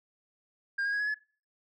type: tone with pitch steps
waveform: sine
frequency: 1607 / 1632.3 / 1657.9 / 1684 / 1710.4 Hz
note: G6 / G#6 / G#6 / G#6 / A6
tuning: +43 / -30 / -3 / +24 / -49 cents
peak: -25 dBFS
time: 0.78-1.145 s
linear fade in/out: 10 ms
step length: 73 ms
effects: noise-tail reverb RT60 0.4 s tail -24 dB re dry + tanh soft clip ceiling -27 dBFS